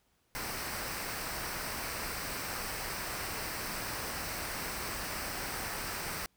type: noise with comb filter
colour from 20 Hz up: pink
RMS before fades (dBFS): -38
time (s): 0.35-6.26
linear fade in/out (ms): 0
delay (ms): 0.29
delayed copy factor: -0.5
effects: pink hiss -73 dBFS RMS until 6.36 s